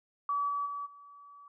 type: tone with level steps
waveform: sine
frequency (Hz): 1145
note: D6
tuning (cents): -44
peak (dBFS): -28 / -30 / -35 / -50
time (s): 0.29-1.48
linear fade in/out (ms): 2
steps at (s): 0.48 / 0.65 / 0.85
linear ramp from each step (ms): 20
effects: none